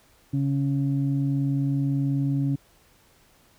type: tone pair together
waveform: sine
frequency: 138.6 / 277.2 Hz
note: C#3 / C#4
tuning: 0 / 0 cents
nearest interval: octave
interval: 1200 cents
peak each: -22 / -25 dBFS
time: 0.33-2.56 s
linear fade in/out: 10 ms
effects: tanh soft clip ceiling -15 dBFS + pink hiss -59 dBFS RMS until 3.58 s